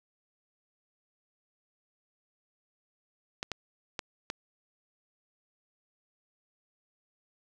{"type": "clicks", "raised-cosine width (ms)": 0.2, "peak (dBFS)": -16, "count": 4, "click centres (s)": [3.429, 3.517, 3.992, 4.301], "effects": []}